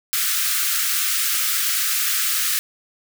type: high-pass noise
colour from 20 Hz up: white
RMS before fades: -21 dBFS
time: 0.13-2.59 s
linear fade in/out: 0 ms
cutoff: 1200 Hz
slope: 96 dB/octave
effects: none